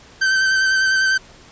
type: tone with vibrato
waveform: 45% pulse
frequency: 1547 Hz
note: G6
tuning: 23 cents flat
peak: -14 dBFS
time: 0.21-1.18 s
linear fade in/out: 10 ms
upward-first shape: square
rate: 10 Hz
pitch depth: 15 cents each way
effects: pink hiss -45 dBFS RMS until 1.51 s + resampled to 16000 Hz